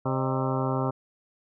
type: harmonic tone with a mistuned harmonic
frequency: 132.1 Hz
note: C3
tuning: 17 cents sharp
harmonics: 1 / 2 / 3 / 4 / 5 / 6 / 7 / 8 / 9 / 10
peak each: -28 / -31 / -33 / -34 / -35 / -36 / -36 / -37 / -38 / -38 dBFS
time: 0.05-0.91 s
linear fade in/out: 10 ms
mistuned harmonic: 5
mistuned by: -110 cents
effects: none